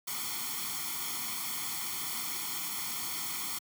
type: noise with comb filter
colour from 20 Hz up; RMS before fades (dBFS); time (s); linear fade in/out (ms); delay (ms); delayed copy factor
white; -36; 0.07-3.59; 10; 0.91; +0.9
effects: high-pass 150 Hz 12 dB/octave